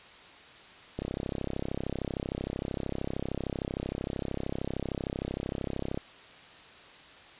click train, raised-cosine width 2 ms, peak -19 dBFS, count 166, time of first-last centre 0.99-5.975 s, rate 33.1 Hz, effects white hiss -51 dBFS RMS until 7.39 s + resampled to 8000 Hz

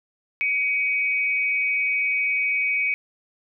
sine tone pair together, 2258 / 2510 Hz, C#7 / D#7, +31 / +15 cents, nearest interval major second, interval 184 cents, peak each -21 / -26 dBFS, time 0.41-2.94 s, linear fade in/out 0 ms, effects none

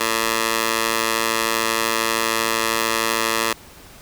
15% pulse tone with high-pass filter, 112.9 Hz, A2, 45 cents sharp, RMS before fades -21 dBFS, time 0-3.53 s, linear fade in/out 5 ms, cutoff 730 Hz, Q 0.54, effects pink hiss -44 dBFS RMS until 4.01 s

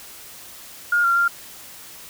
sine tone with pitch steps, 1421 / 1379 / 1392 Hz, F6 / F6 / F6, +30 / -22 / -6 cents, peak -15 dBFS, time 0.92-1.28 s, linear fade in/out 5 ms, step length 120 ms, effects white hiss -41 dBFS RMS until 2.09 s

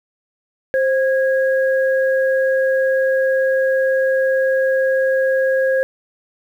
sine tone pair together, 527.2 / 1647 Hz, C5 / G#6, +13 / -15 cents, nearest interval octave + minor sixth, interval 1972 cents, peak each -14 / -22 dBFS, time 0.74-5.83 s, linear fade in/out 0 ms, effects 8-bit

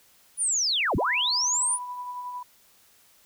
sine linear two-way sweep, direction down then up, 9956 to 33.5 to 9956 Hz, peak -22 dBFS, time 0.37-1.79 s, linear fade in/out 50 ms, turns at 0.96 s
sine tone with tremolo, 988 Hz, B5, in tune, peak -31 dBFS, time 0.98-2.43 s, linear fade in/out 5 ms, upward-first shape sine, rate 11 Hz, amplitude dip 35%
effects white hiss -59 dBFS RMS until 3.25 s

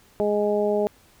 harmonic tone, 207.7 Hz, G#3, in tune, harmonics 1 / 2 / 3 / 4, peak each -28 / -22 / -24 / -32 dBFS, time 0.2-0.87 s, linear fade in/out 0 ms, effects pink hiss -56 dBFS RMS until 1.2 s

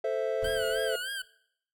triangle chord, A minor, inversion none, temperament equal, 440 / 523.3 / 659.3 Hz, A4 / C5 / E5, 0 / 0 / 0 cents, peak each -29 dBFS, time 0.04-0.96 s, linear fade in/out 5 ms
brown noise with exponential decay, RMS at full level -38 dBFS, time 0.42-1.25 s, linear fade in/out 1 ms, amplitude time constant 180 ms
25% pulse tone with vibrato, 1525 Hz, G6, 48 cents flat, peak -29 dBFS, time 0.44-1.22 s, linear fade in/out 5 ms, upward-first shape sine, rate 3.3 Hz, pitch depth 110 cents each way
effects noise-tail reverb RT60 0.7 s tail -20 dB re dry + MP3 96 kbps

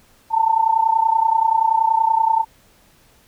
sine tone with amplitude modulation, 895 Hz, A5, 29 cents sharp, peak -10 dBFS, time 0.3-2.45 s, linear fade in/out 50 ms, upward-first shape sine, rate 30.5 Hz, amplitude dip 80%, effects pink hiss -54 dBFS RMS until 3.27 s

